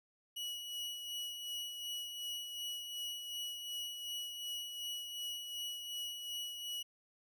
40% pulse tone with tremolo, 2926 Hz, F#7, 20 cents flat, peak -38 dBFS, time 0.36-6.83 s, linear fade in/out 10 ms, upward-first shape sine, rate 2.7 Hz, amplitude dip 45%, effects none

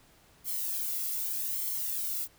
violet noise with flanger, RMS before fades -33 dBFS, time 0.44-2.28 s, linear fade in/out 50 ms, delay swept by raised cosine 0.93 to 1.49 ms, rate 0.82 Hz, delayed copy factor +0.65, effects pink hiss -61 dBFS RMS until 2.38 s

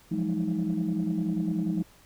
sine tone cluster, 170.6 / 180.7 / 207.7 / 314.6 Hz, F3 / F#3 / G#3 / D#4, -40 / -41 / 0 / +19 cents, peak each -30 dBFS, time 0.11-1.83 s, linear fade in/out 10 ms, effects tanh soft clip ceiling -19 dBFS + pink hiss -57 dBFS RMS until 2.05 s

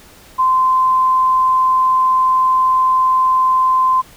sine tone, 1035 Hz, C6, 19 cents flat, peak -10 dBFS, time 0.38-4.02 s, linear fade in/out 20 ms, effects pink hiss -43 dBFS RMS until 4.16 s

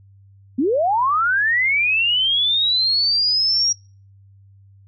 sine linear sweep, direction up, 233.1 to 5690 Hz, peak -15 dBFS, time 0.58-3.73 s, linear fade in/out 10 ms, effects noise-tail reverb RT60 0.4 s tail -26 dB re dry + added 98 Hz sine -46 dBFS peak until 4.87 s

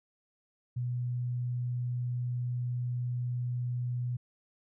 sine tone, 122.9 Hz, B2, 8 cents flat, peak -30 dBFS, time 0.76-4.17 s, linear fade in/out 10 ms, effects none

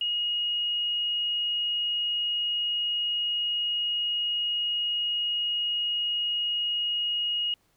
sine tone, 2880 Hz, F#7, 47 cents flat, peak -25 dBFS, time 0.01-7.54 s, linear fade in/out 2 ms, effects pink hiss -68 dBFS RMS until 7.76 s

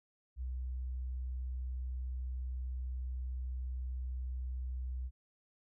sine tone, 63.2 Hz, B1, 41 cents sharp, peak -36 dBFS, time 0.36-5.11 s, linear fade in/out 50 ms, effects none

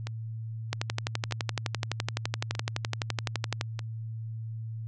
two click trains, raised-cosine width 0.2 ms, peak -19 / -11 dBFS, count 4 / 35, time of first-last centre 0.07-3.792 / 0.73-3.611 s, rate 0.806 / 11.8 Hz, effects added 112 Hz sine -34 dBFS peak until 4.87 s + resampled to 22050 Hz

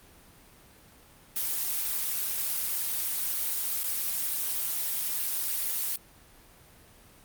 blue noise with dropouts, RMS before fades -30 dBFS, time 1.36-5.96 s, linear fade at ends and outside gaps 2 ms, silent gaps 3.833-3.84 s, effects pink hiss -55 dBFS RMS until 7.24 s + Opus 32 kbps

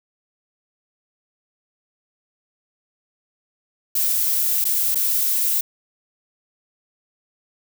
violet noise with dropouts, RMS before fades -20 dBFS, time 3.95-5.61 s, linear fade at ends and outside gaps 5 ms, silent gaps 4.643-4.651 / 4.947-4.954 s, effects none

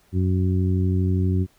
harmonic tone, 92.5 Hz, F#2, in tune, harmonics 1 / 2 / 3 / 4, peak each -19 / -25 / -29 / -31 dBFS, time 0.12-1.47 s, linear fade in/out 50 ms, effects pink hiss -60 dBFS RMS until 1.58 s

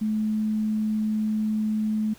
sine tone, 215.5 Hz, A3, 36 cents flat, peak -22 dBFS, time 0.01-2.14 s, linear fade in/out 10 ms, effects pink hiss -52 dBFS RMS until 2.18 s

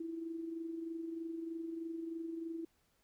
sine tone with amplitude modulation, 329.6 Hz, E4, in tune, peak -37 dBFS, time 0-2.65 s, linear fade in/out 5 ms, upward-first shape sine, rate 23.2 Hz, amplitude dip 50%, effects pink hiss -75 dBFS RMS until 3.03 s

